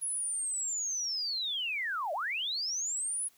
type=linear two-way sweep; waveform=sine; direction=down then up; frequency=10548 to 569 to 10548 Hz; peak=-31 dBFS; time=0.01-3.29 s; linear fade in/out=20 ms; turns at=2.13 s; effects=white hiss -65 dBFS RMS until 3.37 s